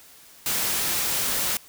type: noise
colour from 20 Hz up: white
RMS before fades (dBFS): -25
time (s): 0.46-1.57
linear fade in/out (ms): 2
effects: white hiss -50 dBFS RMS until 1.68 s